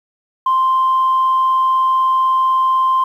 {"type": "tone", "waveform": "sine", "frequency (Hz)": 1046, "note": "C6", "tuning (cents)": -1, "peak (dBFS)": -10, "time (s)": [0.46, 3.04], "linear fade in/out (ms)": 5, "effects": ["tanh soft clip ceiling -8 dBFS", "8-bit"]}